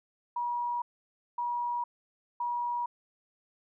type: tone bursts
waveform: sine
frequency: 961 Hz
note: B5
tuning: 48 cents flat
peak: -29 dBFS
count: 3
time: 0.36-2.86 s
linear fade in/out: 5 ms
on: 460 ms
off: 560 ms
effects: none